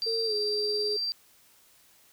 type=tone with tremolo; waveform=sine; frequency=4699 Hz; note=D8; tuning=in tune; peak=-26 dBFS; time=0.02-1.12 s; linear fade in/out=0 ms; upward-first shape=sine; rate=18 Hz; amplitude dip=25%
type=tone with pitch glide; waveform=sine; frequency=451.7 to 419 Hz; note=A4 to G#4; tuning=+45 to +15 cents; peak=-28 dBFS; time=0.06-0.97 s; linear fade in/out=10 ms; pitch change=-130 cents; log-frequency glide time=0.25-0.34 s
effects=tanh soft clip ceiling -20 dBFS + white hiss -60 dBFS RMS until 2.12 s